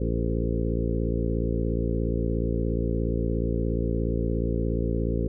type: harmonic tone with a mistuned harmonic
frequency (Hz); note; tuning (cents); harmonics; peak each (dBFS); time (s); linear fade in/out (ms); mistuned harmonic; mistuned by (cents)
57; A#1; -38; 1 / 2 / 3 / 4 / 5 / 6 / 7 / 8 / 9; -27 / -30 / -32 / -33 / -34 / -35 / -35 / -36 / -37; 0-5.28; 5; 7; +34
effects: none